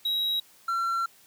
triangle tone pair in turn, 3844 / 1359.1 Hz, B7 / F6, -48 / -48 cents, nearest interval octave + tritone, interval 1800 cents, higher first, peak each -23 dBFS, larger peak neither, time 0.05-0.4 / 0.68-1.06 s, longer second, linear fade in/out 5 ms, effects white hiss -57 dBFS RMS until 1.26 s + high-pass 100 Hz 12 dB/octave

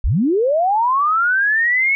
sine linear sweep, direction up, 30.71 to 2221 Hz, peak -13 dBFS, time 0.04-1.95 s, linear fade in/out 0 ms, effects none

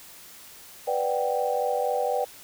sine chord, G major seventh, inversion first, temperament equal, 493.9 / 587.3 / 740 / 784 Hz, B4 / D5 / F#5 / G5, 0 / 0 / 0 / 0 cents, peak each -27 / -29 / -32 / -28 dBFS, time 0.87-2.25 s, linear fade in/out 10 ms, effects white hiss -47 dBFS RMS until 2.43 s

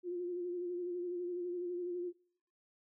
sine tone with vibrato, 353.8 Hz, F4, 23 cents sharp, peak -36 dBFS, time 0.03-2.13 s, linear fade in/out 50 ms, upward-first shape sine, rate 12 Hz, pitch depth 36 cents each way, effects noise-tail reverb RT60 0.7 s tail -24 dB re dry

